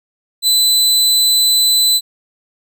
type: tone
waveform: sawtooth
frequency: 4010 Hz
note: B7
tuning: 26 cents sharp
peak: -7 dBFS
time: 0.42-2.01 s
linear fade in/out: 50 ms
effects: none